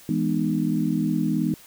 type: chord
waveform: sine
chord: E major seventh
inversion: none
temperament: equal with one note detuned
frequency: 164.81 / 207.7 / 246.9 / 305.6 Hz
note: E3 / G#3 / B3 / D#4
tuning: 0 / 0 / 0 / -31 cents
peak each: -26 dBFS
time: 0.09-1.54 s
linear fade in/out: 2 ms
effects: white hiss -49 dBFS RMS until 1.66 s